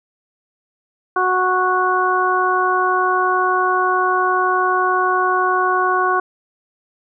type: harmonic tone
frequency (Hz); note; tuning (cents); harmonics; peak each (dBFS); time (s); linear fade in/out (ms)
368.4; F#4; -7; 1 / 2 / 3 / 4; -21 / -21 / -17 / -21; 1.16-6.2; 5
effects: none